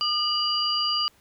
sine tone cluster, 1210 / 2935 / 4761 Hz, D#6 / F#7 / D8, -49 / -15 / +23 cents, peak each -28 / -27 / -25 dBFS, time 0.01-1.08 s, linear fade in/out 0 ms, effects pink hiss -60 dBFS RMS until 1.2 s

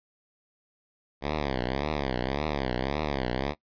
5% pulse tone with vibrato, 68.5 Hz, C#2, 20 cents flat, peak -16 dBFS, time 1.21-3.55 s, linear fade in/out 50 ms, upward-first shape triangle, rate 1.8 Hz, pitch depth 230 cents each way, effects noise-tail reverb RT60 0.1 s tail -21 dB re dry + resampled to 11025 Hz

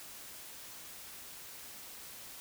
silence, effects white hiss -49 dBFS RMS until 2.4 s

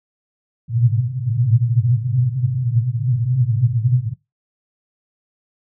white band-pass noise, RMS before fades -18 dBFS, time 0.68-4.14 s, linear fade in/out 10 ms, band 110 to 130 Hz, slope 96 dB/octave, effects noise-tail reverb RT60 0.2 s tail -19 dB re dry

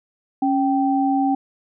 sine tone pair together, 275.4 / 778.9 Hz, C#4 / G5, -11 / -11 cents, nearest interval octave + tritone, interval 1800 cents, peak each -18 / -20 dBFS, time 0.42-1.35 s, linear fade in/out 5 ms, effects none

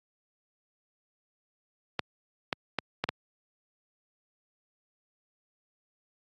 clicks, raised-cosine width 0.3 ms, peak -11 dBFS, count 5, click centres 1.993 / 2.528 / 2.787 / 3.04 / 3.09 s, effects high-pass 100 Hz 12 dB/octave + AAC 48 kbps

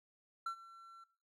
triangle tone with ADSR envelope, 1350 Hz, E6, 41 cents sharp, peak -33 dBFS, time 0.46-1.04 s, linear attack 5 ms, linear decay 89 ms, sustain -19 dB, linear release 5 ms, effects noise-tail reverb RT60 0.4 s tail -17 dB re dry

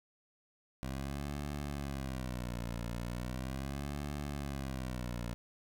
15% pulse tone with vibrato, 65 Hz, C2, 11 cents flat, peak -31 dBFS, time 0.83-5.34 s, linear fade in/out 0 ms, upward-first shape sine, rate 0.38 Hz, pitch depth 190 cents each way, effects none

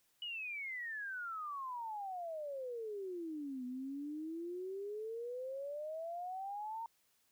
sine exponential two-way sweep, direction down then up, 2960 to 246.9 to 927 Hz, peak -40 dBFS, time 0.22-6.86 s, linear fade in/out 2 ms, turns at 3.65 s, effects white hiss -75 dBFS RMS until 7.31 s

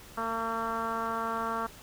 10% pulse tone with low-pass filter, 226.9 Hz, A#3, 47 cents flat, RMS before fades -32 dBFS, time 0.17-1.67 s, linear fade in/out 10 ms, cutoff 1300 Hz, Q 3.3, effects pink hiss -50 dBFS RMS until 1.82 s

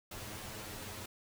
pink noise with comb filter, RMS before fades -45 dBFS, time 0.11-1.06 s, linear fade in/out 5 ms, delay 9.4 ms, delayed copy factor +0.8, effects none

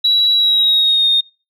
sine tone with pitch glide, 3905 to 3686 Hz, B7 to A#7, -20 to -20 cents, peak -9 dBFS, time 0.04-1.21 s, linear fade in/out 10 ms, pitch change -100 cents, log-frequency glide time 0.35-1.08 s, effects noise-tail reverb RT60 0.3 s tail -24 dB re dry + tanh soft clip ceiling -5 dBFS

